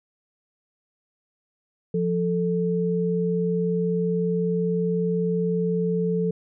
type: tone pair together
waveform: sine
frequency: 174.61 / 440 Hz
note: F3 / A4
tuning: 0 / 0 cents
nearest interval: octave + major third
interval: 1600 cents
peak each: -23 / -24 dBFS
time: 1.94-6.31 s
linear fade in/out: 5 ms
effects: none